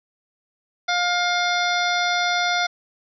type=harmonic tone; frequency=708 Hz; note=F5; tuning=23 cents sharp; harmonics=1 / 2 / 3 / 5 / 6 / 7 / 8; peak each=-23 / -24 / -26 / -27 / -33 / -33 / -34 dBFS; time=0.88-2.67 s; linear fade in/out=10 ms; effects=none